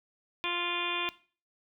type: harmonic tone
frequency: 349.2 Hz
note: F4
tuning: in tune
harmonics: 1 / 2 / 3 / 4 / 5 / 6 / 7 / 8 / 9 / 10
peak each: -39 / -44 / -36 / -44 / -43 / -45 / -33 / -40 / -41 / -37 dBFS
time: 0.44-1.09 s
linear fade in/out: 0 ms
effects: noise-tail reverb RT60 0.4 s tail -18 dB re dry